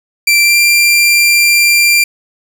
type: tone with pitch glide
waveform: sawtooth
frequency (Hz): 2349 to 2374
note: D7 to D7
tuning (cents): 0 to +18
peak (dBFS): -3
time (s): 0.27-2.04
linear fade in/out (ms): 5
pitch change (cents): +18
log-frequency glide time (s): 0.41-0.58
effects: none